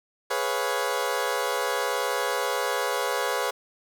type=chord; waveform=20% pulse; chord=C# dominant seventh; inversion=second; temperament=equal; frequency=415.3 / 493.9 / 554.4 / 698.5 Hz; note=G#4 / B4 / C#5 / E#5; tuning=0 / 0 / 0 / 0 cents; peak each=-26 / -24 / -25 / -29 dBFS; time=0.3-3.51 s; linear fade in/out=10 ms; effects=none